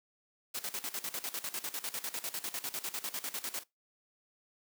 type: noise with tremolo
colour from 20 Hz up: white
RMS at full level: -37 dBFS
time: 0.54-3.64 s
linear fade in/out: 10 ms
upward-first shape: square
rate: 10 Hz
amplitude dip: 80%
effects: noise-tail reverb RT60 0.2 s tail -22 dB re dry + high-pass 200 Hz 12 dB/octave